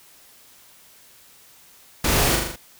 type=noise with echo; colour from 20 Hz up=pink; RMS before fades=-21 dBFS; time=2.04-2.36 s; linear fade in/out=5 ms; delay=40 ms; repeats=5; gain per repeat=-3 dB; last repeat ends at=2.56 s; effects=white hiss -51 dBFS RMS until 2.79 s